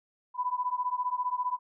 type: beating tone pair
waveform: sine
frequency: 987.8 / 1002.8 Hz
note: B5 / B5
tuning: 0 / +26 cents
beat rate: 15 Hz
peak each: -31 dBFS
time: 0.34-1.59 s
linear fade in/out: 50 ms
effects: none